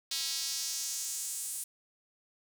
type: tone with high-pass filter sweep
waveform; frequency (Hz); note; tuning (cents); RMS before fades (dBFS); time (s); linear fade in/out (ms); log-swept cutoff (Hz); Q
square; 148.4; D3; +18; -36; 0.11-1.64; 5; 4200 to 9200; 2.1
effects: none

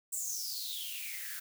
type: noise with high-pass filter sweep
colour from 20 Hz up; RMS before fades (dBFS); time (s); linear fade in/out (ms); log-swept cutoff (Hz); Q
blue; -39; 0.12-1.4; 10; 8000 to 1500; 8.7
effects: none

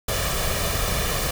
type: noise with comb filter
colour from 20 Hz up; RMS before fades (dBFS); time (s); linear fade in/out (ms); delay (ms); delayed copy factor
pink; -24; 0.08-1.31; 5; 1.7; +0.55
effects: none

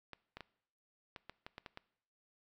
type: clicks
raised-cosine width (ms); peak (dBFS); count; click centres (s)
0.3; -30; 9; 0.133 / 0.37 / 0.407 / 1.162 / 1.296 / 1.465 / 1.581 / 1.662 / 1.774
effects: noise-tail reverb RT60 0.7 s tail -21 dB re dry

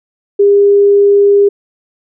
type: tone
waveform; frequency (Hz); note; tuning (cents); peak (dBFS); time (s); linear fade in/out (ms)
sine; 403.6; G#4; -49; -4; 0.39-1.49; 10
effects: none

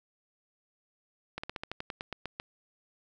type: slowing click train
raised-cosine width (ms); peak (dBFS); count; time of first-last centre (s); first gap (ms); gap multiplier
0.3; -20; 12; 1.38-2.399; 55; 1.1
effects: none

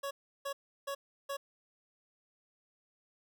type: tone bursts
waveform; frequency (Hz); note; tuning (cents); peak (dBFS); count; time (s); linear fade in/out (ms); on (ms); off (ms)
25% pulse; 557; C#5; +8; -32; 4; 0.03-1.37; 10; 80; 340
effects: none

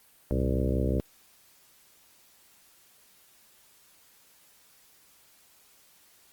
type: harmonic tone with a mistuned harmonic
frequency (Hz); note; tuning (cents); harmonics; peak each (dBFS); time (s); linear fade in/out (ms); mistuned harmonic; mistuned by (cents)
65.41; C2; 0; 1 / 2 / 3 / 4 / 5 / 6 / 7 / 8 / 9; -28 / -31 / -33 / -34 / -35 / -36 / -36 / -37 / -38; 0.31-1; 0; 2; -140
effects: white hiss -60 dBFS RMS until 6.32 s + Opus 32 kbps

